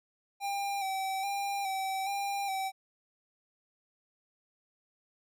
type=tone with vibrato; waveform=square; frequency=784 Hz; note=G5; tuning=in tune; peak=-32 dBFS; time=0.4-2.72 s; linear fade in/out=50 ms; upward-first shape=square; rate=1.2 Hz; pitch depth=33 cents each way; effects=none